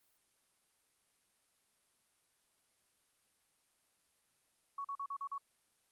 sine tone bursts, 1116 Hz, C#6, 11 cents sharp, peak -38 dBFS, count 6, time 4.78-5.381 s, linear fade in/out 5 ms, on 66 ms, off 41 ms, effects white hiss -75 dBFS RMS until 5.91 s + Opus 32 kbps

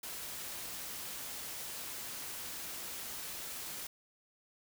white noise, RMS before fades -43 dBFS, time 0.03-3.87 s, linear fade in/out 5 ms, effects none

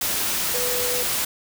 sine tone in noise, 493.9 Hz, B4, in tune, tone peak -27 dBFS, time 0.54-1.03 s, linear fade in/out 5 ms, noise white, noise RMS -24 dBFS, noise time 0.01-1.25 s, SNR -6 dB, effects none

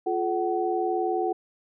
sine tone cluster, 350.6 / 430 / 752 Hz, F4 / A4 / F#5, +7 / -40 / +28 cents, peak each -27 / -29 / -27 dBFS, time 0.06-1.33 s, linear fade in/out 10 ms, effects none

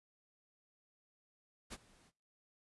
pink noise with ADSR envelope, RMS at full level -44 dBFS, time 1.7-2.12 s, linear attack 27 ms, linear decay 42 ms, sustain -23 dB, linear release 51 ms, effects noise-tail reverb RT60 0.6 s tail -26 dB re dry + resampled to 24000 Hz

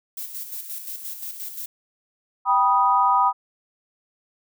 violet noise with tremolo, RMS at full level -32 dBFS, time 0.17-1.66 s, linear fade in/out 5 ms, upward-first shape square, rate 5.7 Hz, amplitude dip 50%
sine chord, G augmented, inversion none, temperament equal with one note detuned, 784 / 979.2 / 1244.5 Hz, G5 / B5 / D#6, 0 / -15 / 0 cents, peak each -22 / -18 / -20 dBFS, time 2.45-3.33 s, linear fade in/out 50 ms
effects none

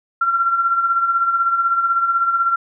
sine tone with tremolo, 1367 Hz, F6, 37 cents flat, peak -12 dBFS, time 0.21-2.56 s, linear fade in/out 5 ms, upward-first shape sine, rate 16 Hz, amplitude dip 55%, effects none

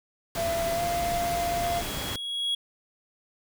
triangle tone with pitch glide, 673 to 691.5 Hz, E5 to F5, +36 to -17 cents, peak -24 dBFS, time 0.35-1.83 s, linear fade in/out 50 ms, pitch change +47 cents, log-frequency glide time 0.74-0.81 s
pink noise, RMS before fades -33 dBFS, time 0.35-2.16 s, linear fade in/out 2 ms
triangle tone with exponential growth, 3322 Hz, G#7, in tune, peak -22 dBFS, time 0.98-2.55 s, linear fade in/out 5 ms, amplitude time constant 340 ms
effects none

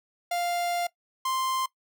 45% pulse tone pair in turn, 698.5 / 1046.6 Hz, F5 / C6, 0 / 0 cents, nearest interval perfect fifth, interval 700 cents, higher second, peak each -26 dBFS, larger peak neither, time 0.31-0.87 / 1.25-1.66 s, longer first, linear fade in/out 5 ms, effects noise-tail reverb RT60 0.1 s tail -19 dB re dry

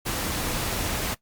pink noise, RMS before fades -28 dBFS, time 0.05-1.15 s, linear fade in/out 20 ms, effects noise-tail reverb RT60 0.1 s tail -18 dB re dry + Opus 48 kbps

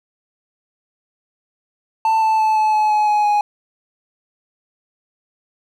triangle tone with pitch steps, 887 / 878.8 / 870.8 / 862.7 / 854.8 / 846.9 / 839.2 / 831.4 Hz, A5 / A5 / A5 / A5 / G#5 / G#5 / G#5 / G#5, +14 / -2 / -18 / -34 / +50 / +34 / +18 / +2 cents, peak -11 dBFS, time 2.05-3.41 s, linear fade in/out 2 ms, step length 170 ms, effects none

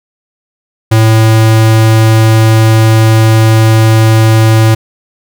square tone, 111 Hz, A2, 16 cents sharp, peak -4 dBFS, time 0.91-4.75 s, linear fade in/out 10 ms, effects none

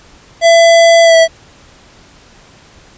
square tone with pitch glide, 670 to 655.5 Hz, E5 to E5, +28 to -10 cents, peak -4 dBFS, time 0.41-1.28 s, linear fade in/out 50 ms, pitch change -38 cents, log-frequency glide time 1.03-1.16 s, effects pink hiss -42 dBFS RMS until 2.97 s + resampled to 16000 Hz

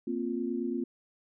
sine chord, Bb suspended second, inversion none, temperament just, 233.1 / 262.2 / 349.6 Hz, Bb3 / C4 / F4, 0 / +4 / +2 cents, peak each -34 dBFS, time 0.07-0.84 s, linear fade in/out 5 ms, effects none

